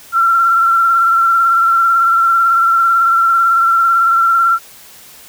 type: tone with vibrato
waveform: sine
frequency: 1357 Hz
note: E6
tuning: 50 cents sharp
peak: -8 dBFS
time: 0.12-4.59 s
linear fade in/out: 50 ms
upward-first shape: triangle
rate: 18 Hz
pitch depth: 40 cents each way
effects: white hiss -39 dBFS RMS until 5.28 s